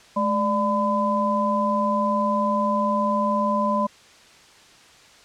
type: tone cluster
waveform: sine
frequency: 212.3 / 591 / 1010 Hz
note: G#3 / D5 / B5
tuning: +38 / +11 / +39 cents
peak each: -24 / -25 / -22 dBFS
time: 0.16-3.87 s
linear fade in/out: 10 ms
effects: white hiss -50 dBFS RMS until 5.24 s + low-pass 6000 Hz 12 dB/octave